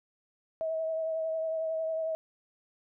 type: tone with vibrato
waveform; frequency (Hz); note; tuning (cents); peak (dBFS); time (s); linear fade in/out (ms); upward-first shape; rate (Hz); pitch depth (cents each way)
sine; 643; E5; -43; -29; 0.61-2.15; 0; triangle; 11; 25
effects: none